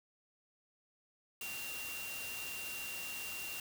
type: tone in noise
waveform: sine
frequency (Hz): 2764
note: F7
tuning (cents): -19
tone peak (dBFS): -43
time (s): 1.41-3.6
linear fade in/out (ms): 2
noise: white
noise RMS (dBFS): -45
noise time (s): 1.41-3.6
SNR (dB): -1
effects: none